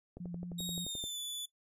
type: click train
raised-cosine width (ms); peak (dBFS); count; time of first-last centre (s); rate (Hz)
2; -32; 11; 0.17-1.04; 11.5
type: tone with vibrato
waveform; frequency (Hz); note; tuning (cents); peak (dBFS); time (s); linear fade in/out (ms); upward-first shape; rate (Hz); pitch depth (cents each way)
sine; 174.61; F3; 0; -39; 0.2-0.85; 5; square; 5; 19
type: tone with pitch glide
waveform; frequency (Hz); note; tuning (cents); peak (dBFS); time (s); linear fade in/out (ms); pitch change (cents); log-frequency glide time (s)
sawtooth; 3761 to 3469; A#7 to A7; +15 to -25; -35; 0.58-1.46; 10; -140; 0.78-1.19
effects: noise-tail reverb RT60 0.1 s tail -17 dB re dry + resampled to 32000 Hz